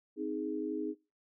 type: chord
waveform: sine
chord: Ab major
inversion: first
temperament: just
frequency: 259.6 / 311.5 / 415.3 Hz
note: C4 / Eb4 / Ab4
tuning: -13 / +2 / 0 cents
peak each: -40 / -36 / -38 dBFS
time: 0.16-0.95 s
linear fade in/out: 50 ms
effects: noise-tail reverb RT60 0.3 s tail -23 dB re dry